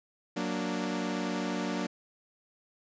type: chord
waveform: sawtooth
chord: Gb augmented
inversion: none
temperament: equal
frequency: 185 / 233.1 / 293.7 Hz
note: Gb3 / Bb3 / D4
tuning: 0 / 0 / 0 cents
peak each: -31 dBFS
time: 0.36-1.87 s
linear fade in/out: 10 ms
effects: resampled to 16000 Hz